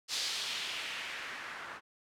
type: noise with low-pass filter sweep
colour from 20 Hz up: blue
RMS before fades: -39 dBFS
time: 0.08-1.81 s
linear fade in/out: 50 ms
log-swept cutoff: 4900 to 1300 Hz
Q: 1.7
effects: none